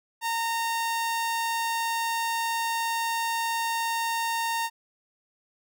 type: tone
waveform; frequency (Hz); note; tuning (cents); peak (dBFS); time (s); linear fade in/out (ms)
sawtooth; 919; A#5; -25; -22; 0.21-4.7; 50
effects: none